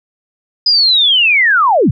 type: linear sweep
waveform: sine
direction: down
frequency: 5020 to 82.41 Hz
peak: -7 dBFS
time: 0.66-1.91 s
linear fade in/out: 5 ms
effects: none